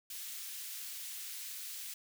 white high-pass noise, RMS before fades -44 dBFS, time 0.1-1.94 s, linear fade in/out 5 ms, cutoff 2300 Hz, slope 12 dB/octave, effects none

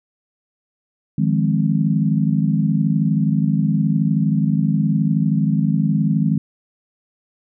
sine chord, F minor seventh, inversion third, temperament equal, 155.56 / 174.61 / 207.7 / 261.6 Hz, Eb3 / F3 / Ab3 / C4, 0 / 0 / 0 / 0 cents, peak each -18 / -22 / -19 / -24 dBFS, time 1.18-6.38 s, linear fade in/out 5 ms, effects none

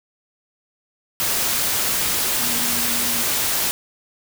sine tone in noise, 237.7 Hz, A#3, 34 cents sharp, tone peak -32 dBFS, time 2.4-3.23 s, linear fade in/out 0 ms, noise white, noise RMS -21 dBFS, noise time 1.2-3.71 s, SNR -14 dB, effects none

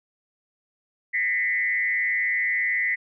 sine tone with frequency modulation, 2001 Hz, B6, 22 cents sharp, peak -21 dBFS, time 1.13-2.96 s, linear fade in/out 20 ms, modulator 164 Hz, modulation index 0.78, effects none

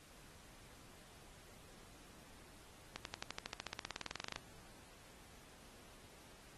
accelerating click train, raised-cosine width 0.2 ms, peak -24 dBFS, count 24, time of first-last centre 2.96-4.361 s, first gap 92 ms, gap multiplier 0.96, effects pink hiss -61 dBFS RMS until 6.57 s + AAC 32 kbps

